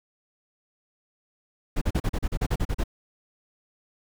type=noise bursts; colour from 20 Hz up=brown; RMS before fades=-24 dBFS; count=12; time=1.76-2.838 s; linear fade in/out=10 ms; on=55 ms; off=38 ms; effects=none